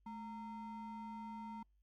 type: ring-modulated tone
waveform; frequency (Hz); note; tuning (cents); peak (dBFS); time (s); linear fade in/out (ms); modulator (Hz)
triangle; 570; C#5; +48; -40; 0.06-1.63; 5; 354
effects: added 50 Hz sine -70 dBFS peak until 1.82 s + Opus 48 kbps

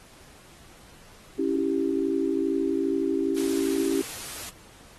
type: chord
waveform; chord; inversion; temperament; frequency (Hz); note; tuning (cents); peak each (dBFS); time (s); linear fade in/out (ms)
sine; C# diminished; none; equal; 277.2 / 329.6 / 392; C#4 / E4 / G4; 0 / 0 / 0; -27; 1.38-4.02; 10
type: noise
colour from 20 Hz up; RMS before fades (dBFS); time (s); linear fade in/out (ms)
white; -37; 3.36-4.5; 10
effects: pink hiss -52 dBFS RMS until 4.98 s + AAC 32 kbps

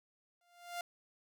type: tone with exponential growth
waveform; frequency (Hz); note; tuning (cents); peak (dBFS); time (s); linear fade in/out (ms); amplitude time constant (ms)
sawtooth; 698.5; F5; 0; -32; 0.41-0.81; 2; 86
effects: none

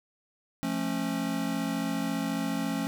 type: chord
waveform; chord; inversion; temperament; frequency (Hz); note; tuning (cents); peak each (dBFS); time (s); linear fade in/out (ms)
square; F augmented; none; just; 174.61 / 218.3 / 272.8; F3 / A3 / C#4; 0 / -13 / -28; -35 / -34 / -32; 0.63-2.87; 0
effects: none

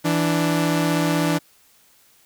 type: tone pair together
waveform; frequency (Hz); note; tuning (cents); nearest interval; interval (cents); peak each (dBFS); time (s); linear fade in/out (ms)
sawtooth; 165 / 294; E3 / D4; +2 / +2; minor seventh; 1000; -17; 0.04-1.39; 20
effects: white hiss -56 dBFS RMS until 2.25 s

